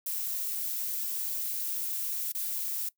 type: noise with dropouts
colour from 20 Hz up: violet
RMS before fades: -33 dBFS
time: 0.06-2.89 s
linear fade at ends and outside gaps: 5 ms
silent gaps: 2.322-2.348 s
effects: noise-tail reverb RT60 0.1 s tail -20 dB re dry